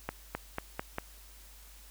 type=accelerating click train; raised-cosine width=0.5 ms; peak=-18 dBFS; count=5; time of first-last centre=0.09-0.984 s; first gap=260 ms; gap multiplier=0.9; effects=added 50 Hz sine -53 dBFS peak until 1.9 s + white hiss -56 dBFS RMS until 1.9 s